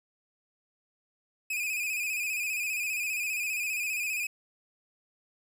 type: tone with vibrato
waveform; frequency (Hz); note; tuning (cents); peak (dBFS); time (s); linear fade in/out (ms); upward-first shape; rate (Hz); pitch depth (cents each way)
45% pulse; 2489; D#7; 0; -29; 1.5-4.27; 5; square; 15; 49
effects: none